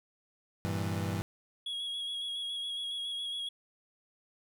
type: chord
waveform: 30% pulse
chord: E diminished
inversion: first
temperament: equal with one note detuned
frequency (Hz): 98.28 / 116.54 / 164.81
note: G2 / Bb2 / E3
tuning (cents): +5 / 0 / 0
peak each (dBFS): -31 / -37 / -34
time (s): 0.65-1.22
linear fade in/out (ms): 0
type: tone with vibrato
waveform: triangle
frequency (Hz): 3322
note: G#7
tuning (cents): 0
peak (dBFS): -33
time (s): 1.66-3.49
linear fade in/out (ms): 5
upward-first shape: square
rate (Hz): 7.2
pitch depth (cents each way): 19
effects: none